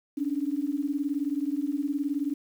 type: beating tone pair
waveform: sine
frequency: 277.2 / 296.2 Hz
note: C#4 / D4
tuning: 0 / +15 cents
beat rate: 19 Hz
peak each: -29 / -29 dBFS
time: 0.17-2.34 s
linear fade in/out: 10 ms
effects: 9-bit